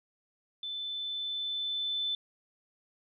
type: tone with level ramp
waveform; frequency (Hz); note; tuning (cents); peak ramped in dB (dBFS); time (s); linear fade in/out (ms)
sine; 3520; A7; 0; -35 to -29; 0.63-2.15; 2
effects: none